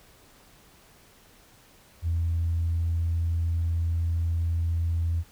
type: tone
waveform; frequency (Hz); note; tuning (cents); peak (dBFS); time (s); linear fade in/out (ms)
sine; 83.7; E2; +27; -22; 2.02-5.24; 50
effects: tanh soft clip ceiling -19 dBFS + pink hiss -56 dBFS RMS until 5.31 s